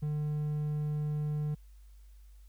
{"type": "tone", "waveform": "triangle", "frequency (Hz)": 150, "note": "D3", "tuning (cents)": 37, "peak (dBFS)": -28, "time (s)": [0.02, 1.55], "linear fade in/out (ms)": 10, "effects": ["added 50 Hz sine -51 dBFS peak until 2.48 s", "white hiss -71 dBFS RMS until 2.48 s"]}